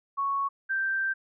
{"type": "tone pair in turn", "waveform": "sine", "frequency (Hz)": [1108.7, 1567.9], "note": ["C#6", "G6"], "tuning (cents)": [0, 0], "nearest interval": "tritone", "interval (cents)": 600, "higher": "second", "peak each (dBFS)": -25, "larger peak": "neither", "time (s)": [[0.17, 0.49], [0.69, 1.14]], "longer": "second", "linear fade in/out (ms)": 20, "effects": []}